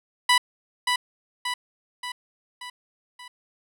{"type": "tone with echo", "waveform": "15% pulse", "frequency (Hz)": 987.8, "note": "B5", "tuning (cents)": 0, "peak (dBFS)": -9, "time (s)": [0.29, 0.38], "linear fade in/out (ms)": 5, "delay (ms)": 580, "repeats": 5, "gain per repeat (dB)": -5, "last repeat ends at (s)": 3.28, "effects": ["low-pass 11000 Hz 12 dB/octave"]}